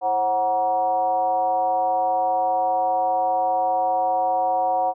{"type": "tone with frequency modulation", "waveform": "sine", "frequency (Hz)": 740, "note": "F#5", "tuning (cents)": 0, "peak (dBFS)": -18, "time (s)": [0.01, 4.94], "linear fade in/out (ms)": 50, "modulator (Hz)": 205, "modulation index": 0.8, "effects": []}